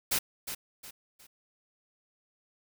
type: noise with echo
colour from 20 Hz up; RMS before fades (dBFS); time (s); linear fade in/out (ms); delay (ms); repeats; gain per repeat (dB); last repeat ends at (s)
white; -28; 0.11-0.19; 10; 360; 3; -9; 1.27
effects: none